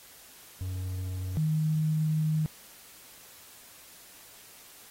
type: tone pair in turn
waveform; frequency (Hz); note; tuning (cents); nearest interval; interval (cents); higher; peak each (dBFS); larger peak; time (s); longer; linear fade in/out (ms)
triangle / sine; 92.5 / 155.57; F#2 / D#3; 0 / 0; major sixth; 900; second; -29 / -24; second; 0.61-1.37 / 1.37-2.46; second; 0
effects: white hiss -52 dBFS RMS until 4.9 s + AAC 48 kbps